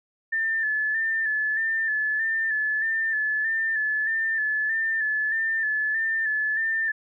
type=tone with vibrato; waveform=sine; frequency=1760 Hz; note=A6; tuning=in tune; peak=-22 dBFS; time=0.32-6.92 s; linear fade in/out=10 ms; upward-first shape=square; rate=1.6 Hz; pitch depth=34 cents each way; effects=none